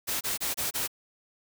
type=noise bursts; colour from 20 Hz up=white; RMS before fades=-30 dBFS; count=5; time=0.07-0.878 s; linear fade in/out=20 ms; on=140 ms; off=27 ms; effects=none